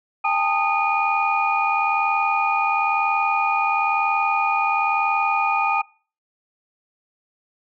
sine tone cluster, 802 / 883 / 1240 / 2451 Hz, G5 / A5 / D#6 / D#7, +39 / +6 / -6 / -27 cents, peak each -23 dBFS, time 0.24-5.82 s, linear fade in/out 10 ms, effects noise-tail reverb RT60 0.4 s tail -24 dB re dry + tanh soft clip ceiling -7 dBFS

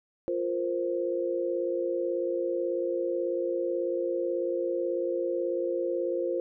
sine chord, F suspended fourth, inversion none, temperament just, 349.2 / 465.6 / 523.8 Hz, F4 / Bb4 / C5, 0 / -2 / +2 cents, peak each -30 / -34 / -30 dBFS, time 0.28-6.4 s, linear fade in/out 0 ms, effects none

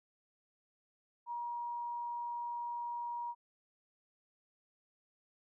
sine tone, 952 Hz, A#5, 36 cents sharp, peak -37 dBFS, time 1.26-3.35 s, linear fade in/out 50 ms, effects none

